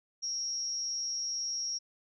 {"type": "tone with amplitude modulation", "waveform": "sine", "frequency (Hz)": 5600, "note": "F8", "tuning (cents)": 4, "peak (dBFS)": -29, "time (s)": [0.22, 1.79], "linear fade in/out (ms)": 20, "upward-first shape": "sine", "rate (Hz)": 258, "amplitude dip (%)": 65, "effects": []}